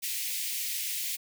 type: high-pass noise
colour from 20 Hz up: white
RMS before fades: -33 dBFS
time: 0.02-1.17 s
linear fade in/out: 20 ms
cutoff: 2000 Hz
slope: 48 dB/octave
effects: none